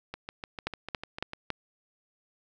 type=two click trains; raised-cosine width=0.3 ms; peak=-21 / -14 dBFS; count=9 / 4; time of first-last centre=0.14-1.334 / 0.67-1.503 s; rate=6.7 / 3.6 Hz; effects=none